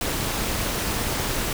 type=noise with amplitude modulation; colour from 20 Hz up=pink; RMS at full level=-23 dBFS; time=0.01-1.53 s; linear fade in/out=2 ms; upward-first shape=sine; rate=257 Hz; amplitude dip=60%; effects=none